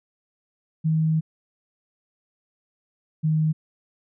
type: tone pair in turn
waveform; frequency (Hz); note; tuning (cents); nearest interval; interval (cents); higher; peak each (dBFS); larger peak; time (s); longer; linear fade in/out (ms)
sine; 158.5 / 156.32; D#3 / D#3; +32 / +8; unison; 24; first; -18; neither; 0.84-1.21 / 3.23-3.53; first; 20
effects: none